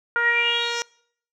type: tone with low-pass filter sweep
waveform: 10% pulse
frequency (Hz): 471.9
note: A#4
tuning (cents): +21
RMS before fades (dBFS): -22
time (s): 0.16-0.82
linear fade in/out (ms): 0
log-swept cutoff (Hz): 1500 to 5600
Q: 8.1
effects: noise-tail reverb RT60 0.6 s tail -24 dB re dry